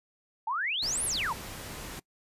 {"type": "exponential two-way sweep", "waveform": "sine", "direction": "up then down", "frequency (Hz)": [845, 11410, 845], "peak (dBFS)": -28, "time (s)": [0.47, 1.33], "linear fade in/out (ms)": 5, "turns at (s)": 1.05}
{"type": "noise", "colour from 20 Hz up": "pink", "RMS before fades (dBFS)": -41, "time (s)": [0.82, 2], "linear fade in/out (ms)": 10}
{"effects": ["noise-tail reverb RT60 0.1 s tail -22 dB re dry", "resampled to 32000 Hz"]}